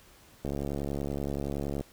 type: click train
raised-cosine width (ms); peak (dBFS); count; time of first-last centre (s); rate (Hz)
2; -20; 97; 0.45-1.81; 70.6
effects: pink hiss -57 dBFS RMS until 1.92 s